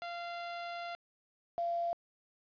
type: tone pair in turn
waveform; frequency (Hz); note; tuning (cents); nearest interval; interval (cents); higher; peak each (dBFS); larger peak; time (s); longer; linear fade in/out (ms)
sawtooth / sine; 691 / 685.8; F5 / F5; -19 / -32; unison; 13; first; -35 / -31; second; 0.02-0.95 / 1.58-1.93; first; 0
effects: resampled to 11025 Hz + 10-bit